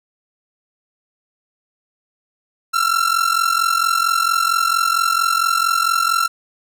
45% pulse ring-modulated tone, 1354 Hz, E6, 46 cents sharp, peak -12 dBFS, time 2.73-6.28 s, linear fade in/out 20 ms, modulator 22.2 Hz, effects none

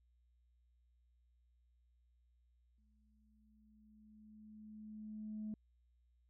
sine tone with exponential growth, 214.4 Hz, A3, 45 cents flat, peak -39 dBFS, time 2.78-5.54 s, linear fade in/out 2 ms, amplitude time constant 600 ms, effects tanh soft clip ceiling -37 dBFS + added 60 Hz sine -70 dBFS peak until 6.29 s

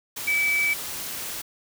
sine tone in noise, 2300 Hz, D7, 37 cents flat, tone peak -20 dBFS, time 0.27-0.74 s, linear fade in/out 10 ms, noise white, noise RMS -33 dBFS, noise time 0.16-1.42 s, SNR +10 dB, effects none

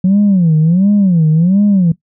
sine tone with vibrato, 178.9 Hz, F3, 42 cents sharp, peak -5 dBFS, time 0.04-1.92 s, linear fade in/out 5 ms, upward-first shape sine, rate 1.4 Hz, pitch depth 250 cents each way, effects noise-tail reverb RT60 0.1 s tail -18 dB re dry + tanh soft clip ceiling -4 dBFS

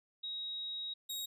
sine / sawtooth tone pair in turn, 3800 / 3783 Hz, A#7 / A#7, +33 / +25 cents, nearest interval unison, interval 8 cents, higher first, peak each -38 / -35 dBFS, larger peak second, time 0.23-0.94 / 1.09-1.26 s, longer first, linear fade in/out 10 ms, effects none

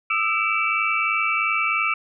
sine tone cluster, 1218 / 1321 / 2313 / 2634 / 2744 Hz, D#6 / E6 / D7 / E7 / F7, -37 / +3 / -27 / -2 / -31 cents, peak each -28 / -24 / -23 / -27 / -31 dBFS, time 0.1-1.94 s, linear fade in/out 5 ms, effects none

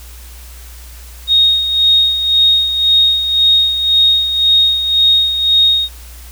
sine tone with tremolo, 3729 Hz, A#7, in tune, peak -6 dBFS, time 1.27-5.89 s, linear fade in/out 50 ms, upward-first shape sine, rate 1.9 Hz, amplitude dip 60%, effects added 60 Hz sine -32 dBFS peak until 6.31 s + white hiss -39 dBFS RMS until 6.31 s

